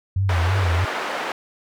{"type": "tone with vibrato", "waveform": "sine", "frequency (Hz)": 91.1, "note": "F#2", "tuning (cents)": -26, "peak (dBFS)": -17, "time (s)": [0.16, 0.85], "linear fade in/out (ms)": 5, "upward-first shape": "sine", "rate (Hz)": 3.1, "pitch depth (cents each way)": 130}
{"type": "band-pass noise", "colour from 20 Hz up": "white", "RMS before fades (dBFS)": -27, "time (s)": [0.29, 1.32], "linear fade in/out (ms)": 2, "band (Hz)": [370, 1600], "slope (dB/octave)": 12}
{"effects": []}